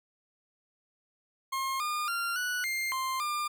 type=tone with pitch steps; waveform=40% pulse; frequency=1070 / 1212 / 1385 / 1475 / 2108 / 1050 / 1199 Hz; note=C6 / D#6 / F6 / F#6 / C7 / C6 / D6; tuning=+38 / -46 / -15 / -6 / +12 / +6 / +36 cents; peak=-29 dBFS; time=1.52-3.48 s; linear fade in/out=10 ms; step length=280 ms; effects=none